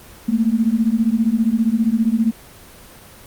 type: beating tone pair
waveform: sine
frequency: 218 / 233 Hz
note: A3 / A#3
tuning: -16 / -1 cents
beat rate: 15 Hz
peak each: -17 dBFS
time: 0.28-2.32 s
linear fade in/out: 10 ms
effects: pink hiss -42 dBFS RMS until 3.26 s + Opus 24 kbps